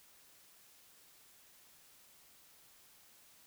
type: silence
effects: white hiss -63 dBFS RMS until 3.46 s